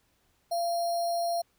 sine tone with sample-and-hold, 686 Hz, F5, 31 cents flat, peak -26 dBFS, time 0.51-1.42 s, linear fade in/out 10 ms, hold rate 4900 Hz, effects pink hiss -70 dBFS RMS until 1.58 s

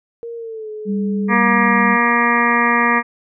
sine tone with pitch glide, 466.2 to 427.5 Hz, A#4 to A4, 0 to -50 cents, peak -26 dBFS, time 0.23-1.34 s, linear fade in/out 0 ms, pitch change -150 cents, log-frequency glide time 0.36-0.7 s
sine tone, 198.4 Hz, G3, 21 cents sharp, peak -17 dBFS, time 0.85-1.98 s, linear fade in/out 50 ms
harmonic tone, 237.2 Hz, A#3, 30 cents sharp, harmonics 1 / 2 / 3 / 4 / 5 / 7 / 8 / 9 / 10, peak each -20 / -24 / -27 / -20 / -18 / -23 / -18 / -23 / -26 dBFS, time 1.28-3.03 s, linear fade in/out 50 ms
effects none

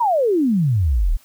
sine exponential sweep, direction down, 993 to 32.94 Hz, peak -14 dBFS, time 0-1.17 s, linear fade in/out 10 ms, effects white hiss -53 dBFS RMS until 1.24 s

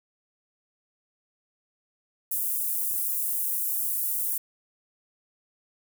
pink high-pass noise, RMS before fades -28 dBFS, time 2.31-4.38 s, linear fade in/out 5 ms, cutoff 11000 Hz, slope 24 dB/octave, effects none

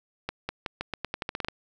accelerating click train, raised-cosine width 0.3 ms, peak -14 dBFS, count 13, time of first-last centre 0.29-1.485 s, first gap 200 ms, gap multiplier 0.86, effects none

